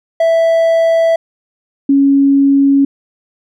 triangle / sine tone pair in turn, 659.3 / 277.2 Hz, E5 / C#4, 0 / 0 cents, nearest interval octave + minor third, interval 1500 cents, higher first, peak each -6 dBFS, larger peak neither, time 0.2-1.16 / 1.89-2.85 s, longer neither, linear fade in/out 5 ms, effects none

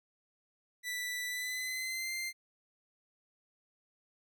sawtooth tone with pitch glide, 1975.5 to 2091 Hz, B6 to C7, 0 to -2 cents, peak -32 dBFS, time 0.83-2.33 s, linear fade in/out 50 ms, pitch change +98 cents, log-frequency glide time 1.27-2.13 s, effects none

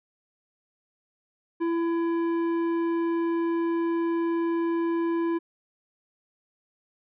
sine tone with tanh clipping, 335.1 Hz, E4, 29 cents sharp, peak -25 dBFS, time 1.6-5.39 s, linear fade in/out 20 ms, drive 11 dB, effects none

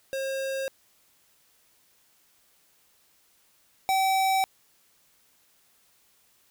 square tone pair in turn, 537 / 767.5 Hz, C5 / G5, +45 / -37 cents, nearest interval tritone, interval 618 cents, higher second, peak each -29 / -22 dBFS, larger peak second, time 0.13-0.68 / 3.89-4.44 s, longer neither, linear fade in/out 0 ms, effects white hiss -64 dBFS RMS until 6.5 s

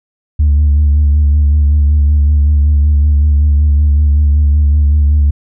sine tone with vibrato, 73.42 Hz, D2, in tune, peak -4 dBFS, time 0.39-5.31 s, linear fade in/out 10 ms, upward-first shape sine, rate 5.3 Hz, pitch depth 45 cents each way, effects tanh soft clip ceiling -4 dBFS

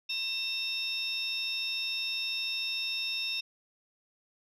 sine tone cluster, 2680 / 3693 / 5360 Hz, E7 / A#7 / E8, +28 / -17 / +28 cents, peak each -34 / -34 / -34 dBFS, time 0.09-3.41 s, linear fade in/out 10 ms, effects tanh soft clip ceiling -25 dBFS

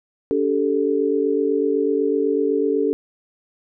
sine chord, D suspended fourth, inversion none, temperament equal with one note detuned, 286.6 / 392 / 440 Hz, D4 / G4 / A4, -42 / 0 / 0 cents, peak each -22 / -22 / -20 dBFS, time 0.31-2.93 s, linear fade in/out 0 ms, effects none

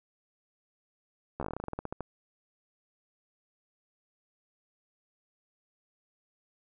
slowing click train, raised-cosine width 1 ms, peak -21 dBFS, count 17, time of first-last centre 1.4-2.007 s, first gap 13 ms, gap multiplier 1.13, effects none

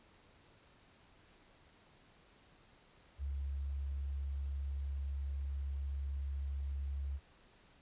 sine tone, 69.3 Hz, C#2, in tune, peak -36 dBFS, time 3.18-7.2 s, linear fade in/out 50 ms, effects pink hiss -65 dBFS RMS until 7.81 s + resampled to 8000 Hz

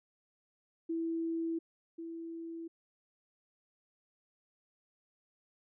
sine tone pair in turn, 329.6 / 331.1 Hz, E4 / E4, 0 / +8 cents, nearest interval unison, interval 8 cents, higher second, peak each -32 / -40 dBFS, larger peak first, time 0.89-1.59 / 1.98-2.68 s, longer neither, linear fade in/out 10 ms, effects none

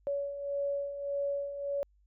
sine beating tone pair, 563 / 564.7 Hz, C#5 / C#5, +27 / +32 cents, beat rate 1.7 Hz, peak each -39 / -32 dBFS, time 0.07-1.83 s, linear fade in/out 0 ms, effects added 50 Hz sine -63 dBFS peak until 2.06 s

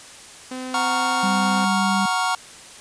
sawtooth tone with pitch glide, 256.4 to 258.5 Hz, C4 to C4, -35 to -21 cents, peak -25 dBFS, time 0.51-1.65 s, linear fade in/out 5 ms, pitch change +14 cents, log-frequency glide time 0.71-1.24 s
square chord, Gb major seventh, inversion none, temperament equal, 740 / 932.3 / 1108.7 / 1396.9 Hz, Gb5 / Bb5 / Db6 / F6, 0 / 0 / 0 / 0 cents, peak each -26 dBFS, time 0.74-2.35 s, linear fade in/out 2 ms
sine tone, 196 Hz, G3, in tune, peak -21 dBFS, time 1.23-2.06 s, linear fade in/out 5 ms
effects white hiss -42 dBFS RMS until 2.8 s + resampled to 22050 Hz

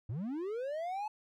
triangle linear sweep, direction up, 94.8 to 869 Hz, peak -33 dBFS, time 0.09-1.08 s, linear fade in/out 5 ms, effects none

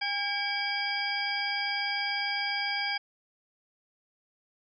harmonic tone with a mistuned harmonic, 809 Hz, G#5, 46 cents flat, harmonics 1 / 2 / 3 / 4 / 6, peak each -35 / -35 / -33 / -37 / -34 dBFS, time 0.01-2.98 s, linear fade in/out 10 ms, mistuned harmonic 3, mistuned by -94 cents, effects none

